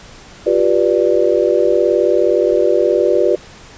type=chord; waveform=sine; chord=G dominant seventh; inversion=third; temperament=just; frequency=352.8 / 392 / 490 / 588 Hz; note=F4 / G4 / B4 / D5; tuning=+18 / 0 / -14 / +2 cents; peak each=-16 dBFS; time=0.46-3.36 s; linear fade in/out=10 ms; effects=pink hiss -39 dBFS RMS until 3.77 s + resampled to 16000 Hz